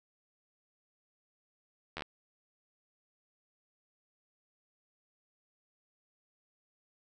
slowing click train, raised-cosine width 0.3 ms, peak -22 dBFS, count 5, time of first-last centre 1.97-2.022 s, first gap 12 ms, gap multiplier 1.05, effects none

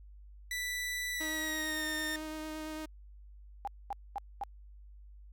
sawtooth tone with pitch glide, 1975.5 to 1822 Hz, B6 to A#6, 0 to -40 cents, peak -31 dBFS, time 0.51-2.16 s, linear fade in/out 2 ms, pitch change -140 cents, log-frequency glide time 1.12-1.88 s
sawtooth tone with vibrato, 311.1 Hz, D#4, in tune, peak -35 dBFS, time 1.2-2.86 s, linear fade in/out 10 ms, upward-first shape sine, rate 8.9 Hz, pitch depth 12 cents each way
sine tone bursts, 804 Hz, G5, 44 cents sharp, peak -33 dBFS, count 4, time 3.65-4.436 s, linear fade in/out 0 ms, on 24 ms, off 230 ms
effects added 50 Hz sine -50 dBFS peak until 5.32 s

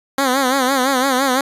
10% pulse tone with vibrato, 263.6 Hz, C4, 13 cents sharp, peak -6 dBFS, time 0.18-1.41 s, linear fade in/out 2 ms, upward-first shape sine, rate 5.9 Hz, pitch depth 98 cents each way, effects resampled to 32000 Hz

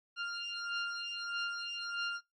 20% pulse beating tone pair, 1396.9 / 1398.5 Hz, F6 / F6, 0 / +2 cents, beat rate 1.6 Hz, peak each -34 / -34 dBFS, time 0.16-2.21 s, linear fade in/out 50 ms, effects noise-tail reverb RT60 0.2 s tail -23 dB re dry + MP3 32 kbps

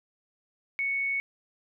sine tone, 2217 Hz, C#7, in tune, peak -26 dBFS, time 0.79-1.2 s, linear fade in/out 0 ms, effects none

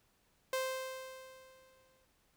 sawtooth tone with exponential decay, 522 Hz, C5, 4 cents flat, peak -28 dBFS, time 0.53-2.05 s, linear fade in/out 2 ms, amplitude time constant 330 ms, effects pink hiss -73 dBFS RMS until 2.36 s

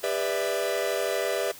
45% pulse chord, E minor seventh, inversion first, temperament equal with one note detuned, 401.4 / 493.9 / 587.3 / 659.3 Hz, G4 / B4 / D5 / E5, +41 / 0 / 0 / 0 cents, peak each -31 dBFS, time 0.03-1.52 s, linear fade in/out 10 ms, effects white hiss -46 dBFS RMS until 1.59 s

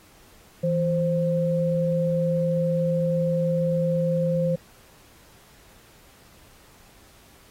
sine tone pair together, 164.81 / 524.3 Hz, E3 / C5, 0 / +3 cents, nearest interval octave + minor sixth, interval 2003 cents, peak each -23 dBFS, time 0.63-4.56 s, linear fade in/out 10 ms, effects pink hiss -54 dBFS RMS until 7.5 s + AAC 48 kbps

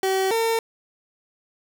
30% pulse tone pair in turn, 382 / 454.3 Hz, G4 / A#4, -45 / -45 cents, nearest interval minor third, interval 300 cents, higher second, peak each -17 dBFS, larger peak neither, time 0.03-0.31 / 0.31-0.59 s, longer neither, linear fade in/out 2 ms, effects none

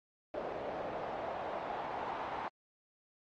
pink noise with band-pass filter sweep, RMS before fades -40 dBFS, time 0.34-2.48 s, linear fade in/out 0 ms, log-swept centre 570 to 890 Hz, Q 2.7, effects low-pass 4000 Hz 12 dB/octave + AAC 32 kbps

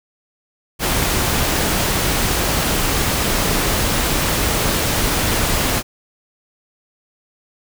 pink noise, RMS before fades -18 dBFS, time 0.79-5.83 s, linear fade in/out 50 ms, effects none

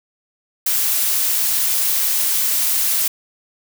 blue noise, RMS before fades -18 dBFS, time 0.66-3.08 s, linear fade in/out 5 ms, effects none

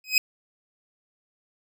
25% pulse tone with exponential growth, 2523 Hz, D#7, 23 cents sharp, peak -9 dBFS, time 0.04-0.18 s, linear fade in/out 2 ms, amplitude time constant 30 ms, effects none

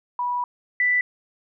sine tone pair in turn, 978 / 1981 Hz, B5 / B6, -17 / +5 cents, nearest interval octave, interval 1222 cents, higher second, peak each -22 / -17 dBFS, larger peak second, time 0.19-0.44 / 0.8-1.01 s, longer first, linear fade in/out 2 ms, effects none

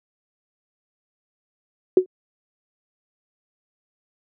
sine tone with exponential decay, 370 Hz, F#4, in tune, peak -5 dBFS, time 1.97-2.06 s, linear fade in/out 2 ms, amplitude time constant 19 ms, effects high-pass 200 Hz 12 dB/octave

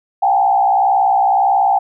sine tone with frequency modulation, 791 Hz, G5, 15 cents sharp, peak -10 dBFS, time 0.22-1.79 s, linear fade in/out 10 ms, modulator 61.7 Hz, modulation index 1.1, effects none

